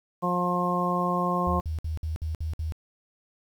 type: harmonic tone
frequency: 177.8 Hz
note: F3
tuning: 31 cents sharp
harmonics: 1 / 2 / 3 / 4 / 5 / 6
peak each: -28 / -33 / -32 / -32 / -35 / -27 dBFS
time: 0.22-1.61 s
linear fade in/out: 20 ms
type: tone bursts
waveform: sine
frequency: 79.1 Hz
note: D#2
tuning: 29 cents sharp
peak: -27 dBFS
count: 7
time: 1.47-2.722 s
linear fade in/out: 0 ms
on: 130 ms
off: 57 ms
effects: 9-bit